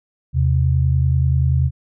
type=tone pair together; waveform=sine; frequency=80.75 / 131.1 Hz; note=E2 / C3; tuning=-35 / +4 cents; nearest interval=minor sixth; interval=839 cents; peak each=-16 dBFS; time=0.33-1.71 s; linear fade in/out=50 ms; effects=none